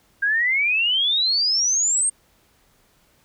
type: exponential sweep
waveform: sine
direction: up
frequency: 1591 to 8720 Hz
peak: -17 dBFS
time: 0.22-2.1 s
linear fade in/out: 10 ms
effects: pink hiss -60 dBFS RMS until 3.24 s